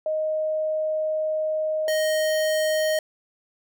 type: tone pair in turn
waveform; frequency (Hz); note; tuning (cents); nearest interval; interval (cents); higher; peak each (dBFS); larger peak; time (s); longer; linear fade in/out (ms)
sine / square; 623 / 623; D#5 / D#5; +2 / +2; unison; 0; neither; -22 / -21; second; 0.06-1.88 / 1.88-2.99; first; 2
effects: none